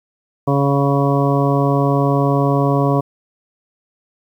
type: harmonic tone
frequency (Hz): 140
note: C#3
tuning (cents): +18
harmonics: 1 / 2 / 3 / 4 / 5 / 7 / 8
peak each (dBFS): -16 / -19 / -21 / -22 / -23 / -24 / -25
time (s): 0.47-3.01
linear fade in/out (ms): 10
effects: 8-bit